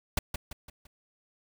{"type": "noise with echo", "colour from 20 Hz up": "pink", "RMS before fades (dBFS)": -26, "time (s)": [0.17, 0.19], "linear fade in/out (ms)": 5, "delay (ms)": 170, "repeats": 4, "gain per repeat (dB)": -7, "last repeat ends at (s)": 0.87, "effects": []}